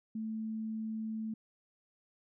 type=tone; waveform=sine; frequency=220 Hz; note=A3; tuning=in tune; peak=-35 dBFS; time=0.15-1.34 s; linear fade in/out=5 ms; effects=none